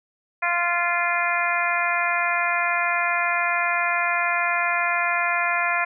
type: harmonic tone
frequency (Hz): 347.1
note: F4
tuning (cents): -11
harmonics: 2 / 3 / 4 / 5 / 6 / 7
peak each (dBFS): -27 / -27 / -27 / -27 / -27 / -27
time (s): 0.42-5.85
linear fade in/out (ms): 10
effects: none